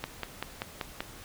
click train, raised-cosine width 0.3 ms, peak -16 dBFS, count 6, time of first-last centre 0.04-1.005 s, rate 5.18 Hz, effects pink hiss -48 dBFS RMS until 1.24 s

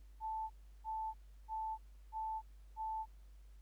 sine tone bursts, 879 Hz, A5, 2 cents flat, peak -38 dBFS, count 5, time 0.2-3.06 s, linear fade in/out 50 ms, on 300 ms, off 340 ms, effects added 50 Hz sine -55 dBFS peak until 3.61 s + pink hiss -75 dBFS RMS until 3.61 s

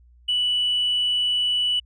triangle tone with hard clipping, 2960 Hz, F#7, in tune, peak -19 dBFS, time 0.28-1.8 s, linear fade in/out 10 ms, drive 2 dB, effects added 60 Hz sine -50 dBFS peak until 1.85 s + resampled to 22050 Hz

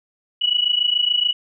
sine tone pair together, 2922 / 2949 Hz, F#7 / F#7, -22 / -6 cents, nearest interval unison, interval 16 cents, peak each -19 dBFS, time 0.41-1.33 s, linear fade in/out 10 ms, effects none

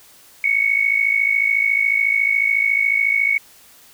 sine tone pair together, 2196 / 2250 Hz, C#7 / C#7, -17 / +25 cents, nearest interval unison, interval 42 cents, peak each -17 / -18 dBFS, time 0.44-3.38 s, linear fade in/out 2 ms, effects white hiss -48 dBFS RMS until 3.93 s

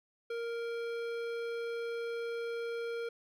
sine tone with hard clipping, 466.2 Hz, A#4, in tune, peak -37 dBFS, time 0.3-3.09 s, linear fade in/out 5 ms, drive 14 dB, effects none

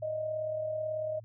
sine tone with amplitude modulation, 622.3 Hz, D#5, in tune, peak -29 dBFS, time 0.02-1.2 s, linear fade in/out 10 ms, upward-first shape sine, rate 38.2 Hz, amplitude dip 45%, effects added 111 Hz sine -48 dBFS peak until 1.24 s

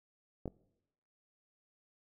clicks, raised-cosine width 2 ms, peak -26 dBFS, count 2, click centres 0.457 / 0.478 s, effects noise-tail reverb RT60 0.9 s tail -22 dB re dry

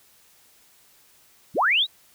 sine linear sweep, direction up, 84 to 4011 Hz, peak -17 dBFS, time 1.54-1.87 s, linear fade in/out 50 ms, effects white hiss -57 dBFS RMS until 2.14 s

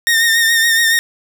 sawtooth tone with vibrato, 1834 Hz, A#6, 29 cents flat, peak -7 dBFS, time 0.07-0.99 s, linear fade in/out 0 ms, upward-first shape triangle, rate 7.1 Hz, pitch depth 46 cents each way, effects none

